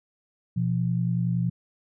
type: tone pair together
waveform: sine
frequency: 122.33 / 173 Hz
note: B2 / F3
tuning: -16 / -16 cents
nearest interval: tritone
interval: 600 cents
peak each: -25 dBFS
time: 0.56-1.5 s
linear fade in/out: 10 ms
effects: none